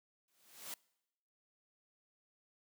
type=noise with exponential growth; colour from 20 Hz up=white; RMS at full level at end=-42 dBFS; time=0.28-0.74 s; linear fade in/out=2 ms; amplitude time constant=100 ms; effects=noise-tail reverb RT60 0.9 s tail -25 dB re dry + high-pass 150 Hz 12 dB/octave